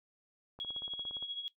click train, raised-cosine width 1 ms, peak -38 dBFS, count 12, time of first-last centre 0.59-1.226 s, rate 17.3 Hz
sine tone with tremolo, 3322 Hz, G#7, in tune, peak -34 dBFS, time 0.6-1.48 s, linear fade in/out 0 ms, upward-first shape triangle, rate 13 Hz, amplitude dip 75%
effects noise-tail reverb RT60 0.1 s tail -17 dB re dry

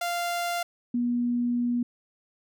sawtooth / sine tone pair in turn, 695 / 241.5 Hz, F5 / B3, -9 / -39 cents, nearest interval octave + tritone, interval 1830 cents, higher first, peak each -23 dBFS, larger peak neither, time 0.01-0.63 / 0.94-1.83 s, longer second, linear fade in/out 5 ms, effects none

